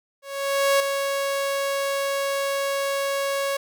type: tone with ADSR envelope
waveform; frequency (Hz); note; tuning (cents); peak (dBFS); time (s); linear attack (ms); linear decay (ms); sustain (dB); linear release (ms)
sawtooth; 554; C#5; -1; -12; 0.22-3.57; 580; 4; -7; 6
effects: none